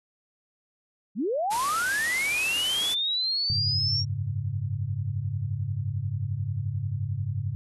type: linear sweep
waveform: sine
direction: up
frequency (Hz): 168 to 5610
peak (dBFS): -24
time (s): 1.15-4.05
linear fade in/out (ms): 50
type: low-pass noise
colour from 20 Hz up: white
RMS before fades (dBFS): -35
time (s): 1.5-2.95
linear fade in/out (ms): 20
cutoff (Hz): 12000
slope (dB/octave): 96
type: chord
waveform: sine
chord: F# suspended second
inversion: none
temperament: equal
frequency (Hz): 92.5 / 103.83 / 138.59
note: F#2 / G#2 / C#3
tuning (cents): 0 / 0 / 0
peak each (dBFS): -34 / -29 / -32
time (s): 3.5-7.55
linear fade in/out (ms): 0
effects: none